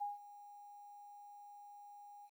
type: tone with ADSR envelope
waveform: sine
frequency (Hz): 819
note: G#5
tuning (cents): -24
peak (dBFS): -36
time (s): 0-2.3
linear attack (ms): 19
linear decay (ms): 160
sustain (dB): -17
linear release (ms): 54
effects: 12-bit